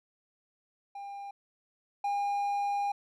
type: tone pair in turn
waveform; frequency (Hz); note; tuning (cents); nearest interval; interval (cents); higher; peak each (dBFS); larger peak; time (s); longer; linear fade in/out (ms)
triangle; 801 / 808.9; G5 / G#5; +37 / -46; unison; 17; second; -37 / -26; second; 0.95-1.31 / 2.04-2.92; second; 5
effects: none